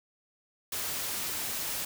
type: noise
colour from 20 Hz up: white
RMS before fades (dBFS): -34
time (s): 0.72-1.85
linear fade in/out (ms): 5
effects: none